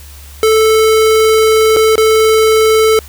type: tone with dropouts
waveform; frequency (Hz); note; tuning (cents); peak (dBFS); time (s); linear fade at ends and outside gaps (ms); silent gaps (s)
square; 439; A4; -4; -7; 0.43-2.99; 1; 1.764-1.768 / 1.956-1.979
effects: added 71 Hz sine -32 dBFS peak until 3.08 s + white hiss -38 dBFS RMS until 3.08 s